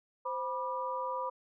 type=tone cluster; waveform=sine; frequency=521 / 978 / 1191 Hz; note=C5 / B5 / D6; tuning=-7 / -17 / +24 cents; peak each=-38 / -35 / -40 dBFS; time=0.25-1.3 s; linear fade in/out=10 ms; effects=none